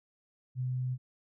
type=tone; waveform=sine; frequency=127.2 Hz; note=C3; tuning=48 cents flat; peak=-30 dBFS; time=0.55-0.98 s; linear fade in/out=50 ms; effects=none